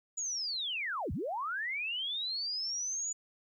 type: linear two-way sweep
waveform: sine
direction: down then up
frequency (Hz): 6970 to 55 to 6970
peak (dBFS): -33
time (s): 0.17-3.13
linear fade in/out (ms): 10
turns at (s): 1.12
effects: 12-bit